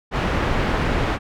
pink low-pass noise, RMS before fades -21 dBFS, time 0.11-1.19 s, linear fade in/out 50 ms, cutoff 2200 Hz, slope 12 dB/octave, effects none

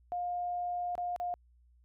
sine tone with dropouts, 709 Hz, F5, 26 cents sharp, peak -32 dBFS, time 0.12-1.34 s, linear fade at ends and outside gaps 0 ms, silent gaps 0.953-0.979 / 1.162-1.2 s, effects added 60 Hz sine -61 dBFS peak until 1.84 s

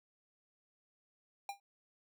square tone with exponential decay, 800 Hz, G5, 35 cents sharp, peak -36 dBFS, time 1.49-1.6 s, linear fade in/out 2 ms, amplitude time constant 23 ms, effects none

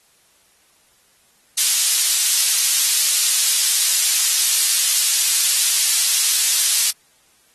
pink high-pass noise, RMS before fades -17 dBFS, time 1.57-6.91 s, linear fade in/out 10 ms, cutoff 4800 Hz, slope 12 dB/octave, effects white hiss -57 dBFS RMS until 7.54 s + AAC 32 kbps

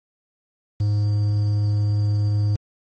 triangle tone with quantisation, 103.83 Hz, G#2, in tune, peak -15 dBFS, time 0.8-2.56 s, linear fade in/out 5 ms, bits 7, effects MP3 32 kbps

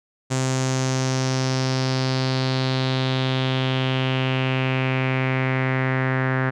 sawtooth tone with low-pass filter sweep, 130.81 Hz, C3, in tune, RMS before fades -22 dBFS, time 0.3-6.51 s, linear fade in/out 20 ms, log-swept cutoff 7300 to 1700 Hz, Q 3.7, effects none

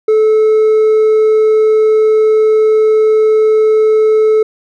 sine tone with hard clipping, 434.3 Hz, A4, 23 cents flat, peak -7 dBFS, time 0.08-4.43 s, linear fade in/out 5 ms, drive 2 dB, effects none

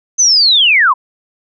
sine linear sweep, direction down, 6272 to 932.3 Hz, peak -6 dBFS, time 0.18-0.94 s, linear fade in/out 20 ms, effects none

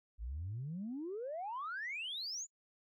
sine exponential sweep, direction up, 50.8 to 7200 Hz, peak -38 dBFS, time 0.18-2.47 s, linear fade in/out 50 ms, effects noise-tail reverb RT60 0.1 s tail -24 dB re dry + tanh soft clip ceiling -35 dBFS

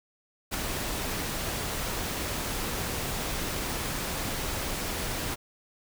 pink noise with ADSR envelope, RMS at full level -28 dBFS, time 0.51-5.36 s, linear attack 32 ms, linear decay 6 ms, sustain -4 dB, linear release 27 ms, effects none

